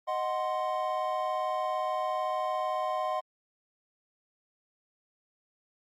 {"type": "chord", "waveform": "triangle", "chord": "C diminished", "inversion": "first", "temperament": "equal", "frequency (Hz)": [622.3, 740, 1046.5], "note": ["Eb5", "Gb5", "C6"], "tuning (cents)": [0, 0, 0], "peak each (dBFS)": -31, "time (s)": [0.07, 3.21], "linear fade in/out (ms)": 20, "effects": ["Opus 48 kbps"]}